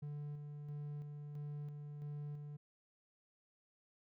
triangle tone with tremolo, 146.83 Hz, D3, in tune, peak -40 dBFS, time 0.02-2.57 s, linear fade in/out 10 ms, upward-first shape square, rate 1.5 Hz, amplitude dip 35%, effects none

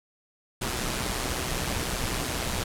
pink noise with amplitude modulation, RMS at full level -27 dBFS, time 0.61-2.64 s, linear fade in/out 10 ms, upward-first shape sine, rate 124 Hz, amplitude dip 55%, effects low-pass 12000 Hz 12 dB/octave

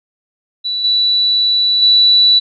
sine tone with level steps, 3951 Hz, B7, in tune, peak -16 / -10 / -6 dBFS, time 0.64-2.4 s, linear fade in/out 20 ms, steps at 0.84 / 1.82 s, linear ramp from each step 5 ms, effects none

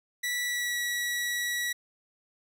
sawtooth tone with pitch glide, 1955 to 1933.7 Hz, B6 to B6, -18 to -37 cents, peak -25 dBFS, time 0.23-1.73 s, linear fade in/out 10 ms, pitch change -19 cents, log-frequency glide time 0.45-0.78 s, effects none

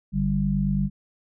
harmonic tone, 49 Hz, G1, in tune, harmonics 1 / 3 / 4, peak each -28 / -25 / -23 dBFS, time 0.12-0.9 s, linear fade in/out 50 ms, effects none

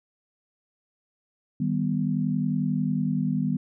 sine chord, Eb augmented, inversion none, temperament equal, 155.56 / 196 / 246.9 Hz, Eb3 / G3 / B3, 0 / 0 / 0 cents, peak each -27 dBFS, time 1.6-3.57 s, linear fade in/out 5 ms, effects none

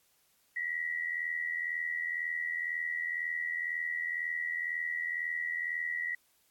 sine tone pair together, 1922 / 2004 Hz, B6 / B6, -48 / +25 cents, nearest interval minor second, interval 73 cents, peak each -33 / -38 dBFS, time 0.56-6.15 s, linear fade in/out 5 ms, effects white hiss -70 dBFS RMS until 6.5 s + AAC 64 kbps

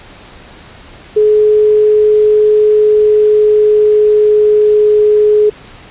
sine tone with pitch glide, 424.6 to 421.9 Hz, G#4 to G#4, +38 to +27 cents, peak -5 dBFS, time 1.16-5.5 s, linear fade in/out 10 ms, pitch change -11 cents, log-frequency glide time 2.75-4.94 s, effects pink hiss -36 dBFS RMS until 5.9 s + resampled to 8000 Hz

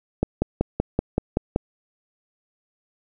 click train, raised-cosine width 2 ms, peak -6 dBFS, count 8, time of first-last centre 0.23-1.561 s, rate 5.26 Hz, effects none

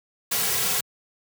white noise with comb filter, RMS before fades -24 dBFS, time 0.31-0.81 s, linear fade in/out 10 ms, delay 3.3 ms, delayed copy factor -0.95, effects high-pass 100 Hz 12 dB/octave

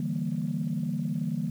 sine chord, E half-diminished seventh, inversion third, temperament equal, 146.83 / 164.81 / 196 / 233.1 Hz, D3 / E3 / G3 / Bb3, 0 / 0 / 0 / 0 cents, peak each -33 / -31 / -33 / -32 dBFS, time 0-1.5 s, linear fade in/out 2 ms, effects tanh soft clip ceiling -19 dBFS + 9-bit

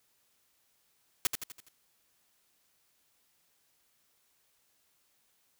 white noise with echo, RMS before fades -27 dBFS, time 1.25-1.27 s, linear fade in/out 0 ms, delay 83 ms, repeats 5, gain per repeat -6 dB, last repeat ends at 1.685 s, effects white hiss -72 dBFS RMS until 5.59 s

